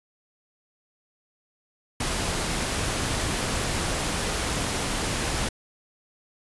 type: noise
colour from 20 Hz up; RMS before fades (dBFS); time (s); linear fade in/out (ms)
pink; -27; 2-5.49; 5
effects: resampled to 24000 Hz